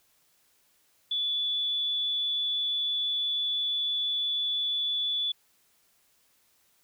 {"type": "tone", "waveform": "sine", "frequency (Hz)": 3451, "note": "A7", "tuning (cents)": -34, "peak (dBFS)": -26, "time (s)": [1.11, 5.32], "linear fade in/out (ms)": 5, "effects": ["white hiss -67 dBFS RMS until 6.83 s"]}